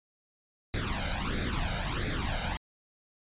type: noise with flanger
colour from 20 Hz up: pink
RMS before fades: -31 dBFS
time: 0.74-2.57 s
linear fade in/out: 0 ms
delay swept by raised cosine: 0.5 to 1.36 ms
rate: 1.5 Hz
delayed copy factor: +0.8
effects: resampled to 8000 Hz